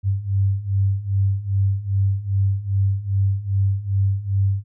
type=beating tone pair; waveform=sine; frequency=96.6 / 99.1 Hz; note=G2 / G2; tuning=-25 / +19 cents; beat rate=2.5 Hz; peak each=-22 / -19 dBFS; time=0.03-4.64 s; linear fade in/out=50 ms; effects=none